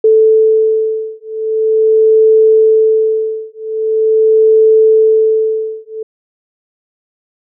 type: beating tone pair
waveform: sine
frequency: 439 / 439.43 Hz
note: A4 / A4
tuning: -4 / -2 cents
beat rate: 0.43 Hz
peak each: -10 dBFS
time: 0.04-6.03 s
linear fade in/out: 5 ms
effects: none